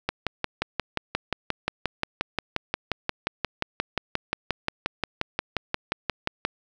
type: click train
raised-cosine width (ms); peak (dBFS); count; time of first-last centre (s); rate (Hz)
0.3; -8; 37; 0.09-6.45; 5.66
effects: none